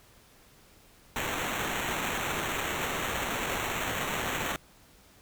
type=noise with sample-and-hold; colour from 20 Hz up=blue; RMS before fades=-32 dBFS; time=1.16-4.56 s; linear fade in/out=0 ms; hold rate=4900 Hz; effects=pink hiss -58 dBFS RMS until 5.21 s